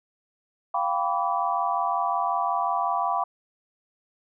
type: chord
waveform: sine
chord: G dominant seventh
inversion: third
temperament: equal with one note detuned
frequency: 698.5 / 784 / 987.8 / 1150.5 Hz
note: F5 / G5 / B5 / D6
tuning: 0 / 0 / 0 / -36 cents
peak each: -28 dBFS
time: 0.74-3.24 s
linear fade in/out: 5 ms
effects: none